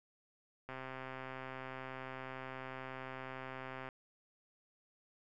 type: click train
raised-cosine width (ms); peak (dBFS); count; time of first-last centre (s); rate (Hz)
0.5; -30; 420; 0.69-3.888; 131
effects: none